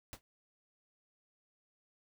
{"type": "noise with exponential decay", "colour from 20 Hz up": "pink", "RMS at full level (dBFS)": -42, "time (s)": [0.13, 0.21], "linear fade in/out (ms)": 0, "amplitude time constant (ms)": 17, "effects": []}